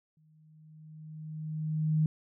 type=tone with exponential growth; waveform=sine; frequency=155.56 Hz; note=D#3; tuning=in tune; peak=-22 dBFS; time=0.17-2.06 s; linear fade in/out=2 ms; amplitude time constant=410 ms; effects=none